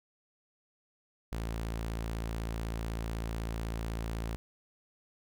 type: tone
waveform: sawtooth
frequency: 56 Hz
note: A1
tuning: 31 cents sharp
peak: -30 dBFS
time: 1.32-4.36 s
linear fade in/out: 0 ms
effects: none